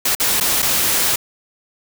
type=noise with dropouts; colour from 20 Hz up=white; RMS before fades=-17 dBFS; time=0.05-1.16 s; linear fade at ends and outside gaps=5 ms; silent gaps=0.151-0.199 / 0.401-0.408 / 0.621-0.625 s; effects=none